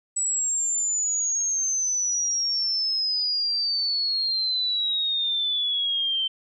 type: exponential sweep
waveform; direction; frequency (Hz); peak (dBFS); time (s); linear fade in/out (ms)
sine; down; 7902 to 3100; -22; 0.16-6.28; 10
effects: none